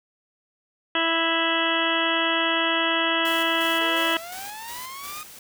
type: harmonic tone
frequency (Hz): 329.6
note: E4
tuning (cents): 0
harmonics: 1 / 2 / 3 / 4 / 5 / 6 / 8 / 9 / 10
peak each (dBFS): -29 / -29 / -29 / -29 / -29 / -29 / -29 / -29 / -29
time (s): 0.95-4.17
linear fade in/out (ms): 2
type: noise with tremolo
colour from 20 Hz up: white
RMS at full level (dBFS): -38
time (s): 3.25-5.39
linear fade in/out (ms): 2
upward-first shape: square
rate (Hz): 2.8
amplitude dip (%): 50
type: linear sweep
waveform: sawtooth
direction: up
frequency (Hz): 435.7 to 1244.5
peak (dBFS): -32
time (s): 3.81-5.23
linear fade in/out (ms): 0
effects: none